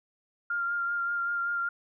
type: tone with vibrato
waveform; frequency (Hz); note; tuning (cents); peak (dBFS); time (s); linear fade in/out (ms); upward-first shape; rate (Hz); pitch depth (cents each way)
sine; 1396.9; F6; 0; -27; 0.5-1.69; 5; sine; 5.2; 19
effects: none